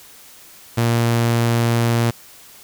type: tone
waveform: sawtooth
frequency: 117.1 Hz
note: A#2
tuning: 8 cents sharp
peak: -11 dBFS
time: 0.77-2.11 s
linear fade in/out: 10 ms
effects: white hiss -44 dBFS RMS until 2.63 s